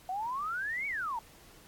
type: exponential two-way sweep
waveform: sine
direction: up then down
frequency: 722 to 2298 to 873 Hz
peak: -32 dBFS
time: 0.09-1.19 s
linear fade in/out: 2 ms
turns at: 0.87 s
effects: pink hiss -57 dBFS RMS until 1.67 s + AAC 64 kbps